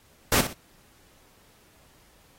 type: noise with echo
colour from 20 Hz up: pink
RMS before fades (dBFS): -21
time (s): 0.32-0.41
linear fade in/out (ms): 2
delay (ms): 60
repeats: 2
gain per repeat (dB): -10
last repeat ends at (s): 0.53
effects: pink hiss -59 dBFS RMS until 2.38 s + AAC 48 kbps